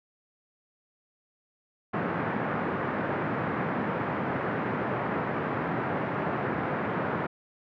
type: band-pass noise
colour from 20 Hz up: pink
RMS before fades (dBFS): -30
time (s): 1.93-7.27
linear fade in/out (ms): 10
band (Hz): 130 to 1800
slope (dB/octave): 24
effects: none